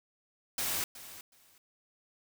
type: noise with echo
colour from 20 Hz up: white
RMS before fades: -33 dBFS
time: 0.58-0.84 s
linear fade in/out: 2 ms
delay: 370 ms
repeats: 2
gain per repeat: -15 dB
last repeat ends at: 1.58 s
effects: none